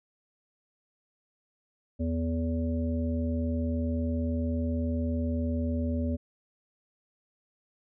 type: harmonic tone with a mistuned harmonic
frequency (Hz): 81.8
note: E2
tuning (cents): -13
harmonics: 1 / 3 / 5 / 7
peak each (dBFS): -29 / -30 / -43 / -38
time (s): 1.99-6.17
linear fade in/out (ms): 20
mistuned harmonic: 5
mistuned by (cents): +68
effects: none